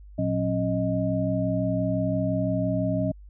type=tone cluster; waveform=sine; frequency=114.9 / 180.8 / 272.5 / 624 Hz; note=A#2 / F#3 / C#4 / D#5; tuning=-25 / -40 / -29 / +5 cents; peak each=-28 dBFS; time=0.18-3.12 s; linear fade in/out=10 ms; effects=added 50 Hz sine -43 dBFS peak until 3.29 s